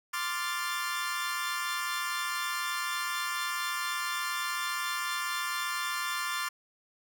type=chord; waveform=sawtooth; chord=D minor seventh; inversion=third; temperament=equal; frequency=1046.5 / 1174.7 / 1396.9 / 1760 Hz; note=C6 / D6 / F6 / A6; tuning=0 / 0 / 0 / 0 cents; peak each=-33 dBFS; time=0.13-6.49 s; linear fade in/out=10 ms; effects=none